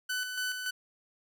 sawtooth tone with tremolo, 1500 Hz, F#6, 23 cents sharp, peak -27 dBFS, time 0.09-0.71 s, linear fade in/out 10 ms, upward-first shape square, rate 3.5 Hz, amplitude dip 45%, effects none

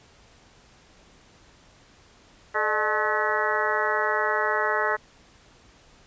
harmonic tone with a mistuned harmonic, 214.7 Hz, A3, 42 cents flat, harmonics 2 / 3 / 4 / 5 / 6 / 7 / 8 / 9, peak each -30 / -30 / -30 / -30 / -30 / -30 / -30 / -30 dBFS, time 2.54-4.97 s, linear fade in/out 20 ms, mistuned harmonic 3, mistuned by -91 cents, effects pink hiss -55 dBFS RMS until 6.06 s + resampled to 16000 Hz

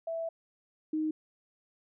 sine tone pair in turn, 659.3 / 311.1 Hz, E5 / D#4, 0 / 0 cents, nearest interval octave + minor second, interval 1300 cents, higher first, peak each -32 / -28 dBFS, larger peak second, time 0.07-0.29 / 0.93-1.11 s, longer first, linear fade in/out 5 ms, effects none

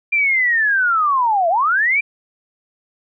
sine linear two-way sweep, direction down then up, 2394 to 646 to 2394 Hz, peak -13 dBFS, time 0.12-2.01 s, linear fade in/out 10 ms, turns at 1.49 s, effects none

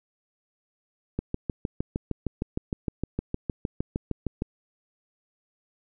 click train, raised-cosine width 3 ms, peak -14 dBFS, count 22, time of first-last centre 1.19-4.421 s, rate 6.5 Hz, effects none

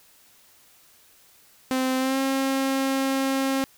sawtooth tone with pitch glide, 259.6 to 268.9 Hz, C4 to C4, -13 to +47 cents, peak -18 dBFS, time 1.71-3.64 s, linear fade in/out 0 ms, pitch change +60 cents, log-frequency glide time 1.98-2.18 s, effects white hiss -56 dBFS RMS until 3.77 s

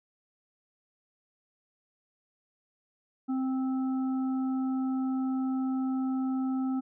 harmonic tone, 261.9 Hz, C4, 2 cents sharp, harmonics 1 / 3 / 5, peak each -27 / -42 / -46 dBFS, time 3.28-6.81 s, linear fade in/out 20 ms, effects none

